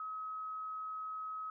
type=tone; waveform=sine; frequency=1276 Hz; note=D#6; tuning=43 cents sharp; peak=-39 dBFS; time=0-1.5 s; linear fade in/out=2 ms; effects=none